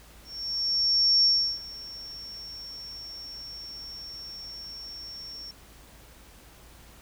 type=tone with ADSR envelope; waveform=sine; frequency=5480 Hz; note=F8; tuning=34 cents flat; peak=-17 dBFS; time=0.24-5.51 s; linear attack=1000 ms; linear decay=350 ms; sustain=-21 dB; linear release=3 ms; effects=added 55 Hz sine -53 dBFS peak until 7.01 s + pink hiss -53 dBFS RMS until 7.01 s